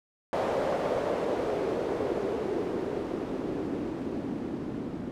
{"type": "noise with low-pass filter sweep", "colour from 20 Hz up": "blue", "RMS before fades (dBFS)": -31, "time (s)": [0.33, 5.11], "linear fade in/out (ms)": 0, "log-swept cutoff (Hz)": [580, 250], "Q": 2.6, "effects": []}